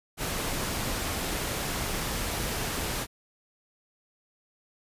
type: noise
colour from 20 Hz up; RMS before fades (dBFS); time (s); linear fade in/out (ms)
pink; -31; 0.17-3.07; 50
effects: resampled to 32000 Hz